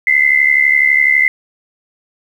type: tone pair together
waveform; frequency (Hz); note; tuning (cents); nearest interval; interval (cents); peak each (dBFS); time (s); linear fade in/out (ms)
sine; 2021 / 2093; B6 / C7; +39 / 0; minor second; 61; -11; 0.07-1.28; 2
effects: 7-bit